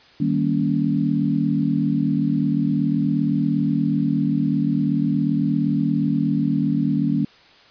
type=chord; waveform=sine; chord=Eb dominant seventh; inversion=none; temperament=equal with one note detuned; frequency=155.56 / 196 / 233.1 / 281.2 Hz; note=Eb3 / G3 / Bb3 / Db4; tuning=0 / 0 / 0 / +25 cents; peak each=-23 / -24 / -23 / -22 dBFS; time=0.2-7.25 s; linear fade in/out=5 ms; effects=white hiss -50 dBFS RMS until 7.7 s + resampled to 11025 Hz